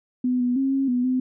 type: tone with pitch steps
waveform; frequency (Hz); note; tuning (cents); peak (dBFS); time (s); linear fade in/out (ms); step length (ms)
sine; 250.7 / 246.1 / 269.1 / 270.9 / 246.9 / 255.8; B3 / B3 / C4 / C#4 / B3 / C4; +26 / -6 / +49 / -40 / 0 / -39; -19; 0.24-1.2; 5; 160
effects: none